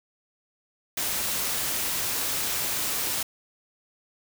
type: noise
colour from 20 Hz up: white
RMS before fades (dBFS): -28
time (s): 0.97-3.23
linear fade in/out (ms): 5
effects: none